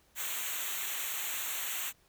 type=noise with comb filter; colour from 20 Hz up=white; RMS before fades=-36 dBFS; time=0.15-1.93 s; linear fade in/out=50 ms; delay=0.2 ms; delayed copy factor=-1; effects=pink hiss -67 dBFS RMS until 2.08 s